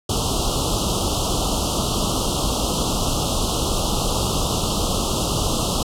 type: band-stop noise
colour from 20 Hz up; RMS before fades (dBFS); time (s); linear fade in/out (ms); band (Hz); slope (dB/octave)
pink; -21; 0.09-5.83; 5; 1300 to 2800; 96
effects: low-pass 10000 Hz 12 dB/octave